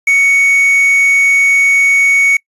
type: tone with quantisation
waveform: triangle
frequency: 2228 Hz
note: C#7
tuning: 8 cents sharp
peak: -5 dBFS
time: 0.07-2.37 s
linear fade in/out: 5 ms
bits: 5
effects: noise-tail reverb RT60 0.1 s tail -25 dB re dry + resampled to 32000 Hz